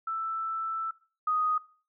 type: tone pair in turn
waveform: sine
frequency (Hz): 1324 / 1246.2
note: E6 / D#6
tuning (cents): +7 / +2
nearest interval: minor second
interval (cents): 105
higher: first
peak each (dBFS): -29 / -24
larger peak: second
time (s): 0.07-0.91 / 1.27-1.58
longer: first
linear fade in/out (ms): 5
effects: noise-tail reverb RT60 0.4 s tail -21 dB re dry